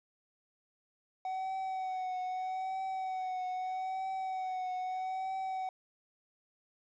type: tone with vibrato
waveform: triangle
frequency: 750 Hz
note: F#5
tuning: 23 cents sharp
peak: -32 dBFS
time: 1.25-5.69 s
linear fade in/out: 2 ms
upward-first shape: triangle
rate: 0.79 Hz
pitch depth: 35 cents each way
effects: resampled to 16000 Hz + 11-bit